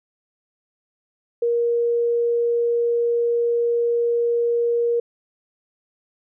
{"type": "tone", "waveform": "sine", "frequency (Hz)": 471.7, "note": "A#4", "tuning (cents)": 20, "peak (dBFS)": -17, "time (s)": [1.42, 5], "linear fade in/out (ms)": 5, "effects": []}